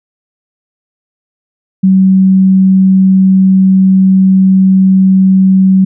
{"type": "tone", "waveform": "sine", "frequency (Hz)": 189.8, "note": "F#3", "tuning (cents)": 44, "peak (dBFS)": -3, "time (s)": [1.83, 5.85], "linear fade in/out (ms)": 10, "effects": []}